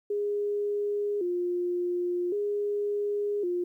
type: tone with vibrato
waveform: sine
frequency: 381.4 Hz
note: G4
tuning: 47 cents flat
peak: -26 dBFS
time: 0.1-3.64 s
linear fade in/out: 5 ms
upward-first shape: square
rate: 0.45 Hz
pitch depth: 130 cents each way
effects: 11-bit